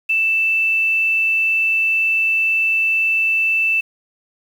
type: tone with quantisation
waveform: sine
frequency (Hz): 2651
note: E7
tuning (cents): +9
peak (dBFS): -14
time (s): 0.09-3.81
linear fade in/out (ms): 10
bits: 7
effects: none